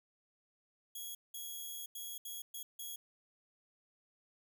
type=tone bursts at uneven times; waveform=5% pulse; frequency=3322 Hz; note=G#7; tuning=in tune; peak=-34 dBFS; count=6; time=0.95-1.15 / 1.34-1.86 / 1.95-2.18 / 2.25-2.42 / 2.54-2.63 / 2.79-2.96 s; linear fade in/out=5 ms; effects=none